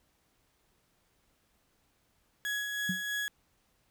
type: tone with tremolo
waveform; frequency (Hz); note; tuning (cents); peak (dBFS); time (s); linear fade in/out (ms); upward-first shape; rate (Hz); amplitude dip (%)
35% pulse; 1674; G#6; +13; -29; 2.45-3.28; 0; sine; 3.1; 35
type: tone with exponential decay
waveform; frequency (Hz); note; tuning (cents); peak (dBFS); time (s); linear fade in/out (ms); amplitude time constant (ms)
sine; 184.5; F#3; -5; -27; 2.89-3.03; 5; 30
effects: pink hiss -72 dBFS RMS until 3.9 s